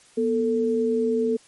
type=tone pair together; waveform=sine; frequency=242.1 / 445 Hz; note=B3 / A4; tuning=-34 / +20 cents; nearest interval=major seventh; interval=1054 cents; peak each=-24 / -21 dBFS; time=0.17-1.37 s; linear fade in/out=10 ms; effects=white hiss -54 dBFS RMS until 1.47 s + MP3 48 kbps